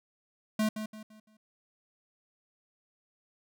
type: tone with echo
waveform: square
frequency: 215.8 Hz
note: A3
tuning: 33 cents flat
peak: -26 dBFS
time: 0.59-0.69 s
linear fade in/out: 5 ms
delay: 170 ms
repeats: 4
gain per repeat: -9 dB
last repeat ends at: 1.37 s
effects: none